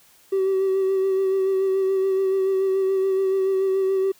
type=tone with vibrato; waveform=triangle; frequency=383.6 Hz; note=G4; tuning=37 cents flat; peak=-15 dBFS; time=0.32-4.12 s; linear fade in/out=10 ms; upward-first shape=sine; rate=7 Hz; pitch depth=24 cents each way; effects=tanh soft clip ceiling -14 dBFS + white hiss -55 dBFS RMS until 4.19 s